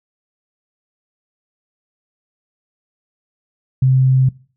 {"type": "tone", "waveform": "sine", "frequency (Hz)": 130.81, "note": "C3", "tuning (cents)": 0, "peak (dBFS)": -9, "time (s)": [3.82, 4.29], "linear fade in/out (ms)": 5, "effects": ["noise-tail reverb RT60 0.4 s tail -22 dB re dry"]}